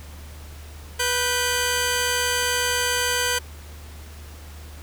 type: tone pair together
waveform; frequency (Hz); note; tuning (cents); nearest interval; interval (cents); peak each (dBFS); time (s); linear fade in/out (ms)
10% pulse; 490.9 / 1552.7; B4 / G6; -10 / -17; octave + minor sixth; 1993; -15; 0.99-3.39; 10
effects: added 75 Hz sine -38 dBFS peak until 4.82 s + pink hiss -46 dBFS RMS until 4.82 s